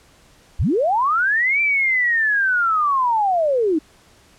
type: linear two-way sweep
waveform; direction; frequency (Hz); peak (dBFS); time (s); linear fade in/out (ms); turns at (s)
sine; up then down; 32.72 to 2359 to 292.6; -15; 0.59-3.79; 10; 1.61
effects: pink hiss -52 dBFS RMS until 4.38 s + low-pass 10000 Hz 12 dB/octave